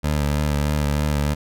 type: tone with vibrato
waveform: 20% pulse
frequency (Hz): 73.7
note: D2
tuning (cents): +7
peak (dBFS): -14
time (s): 0.03-1.35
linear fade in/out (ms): 20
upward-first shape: sine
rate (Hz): 3.2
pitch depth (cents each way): 36
effects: none